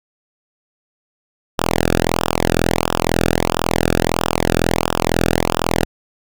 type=tone with flanger; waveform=sawtooth; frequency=41.98 Hz; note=E1; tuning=32 cents sharp; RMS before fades=-17 dBFS; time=1.58-5.85 s; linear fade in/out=10 ms; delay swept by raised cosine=0.46 to 0.99 ms; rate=1.5 Hz; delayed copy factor=-1; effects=none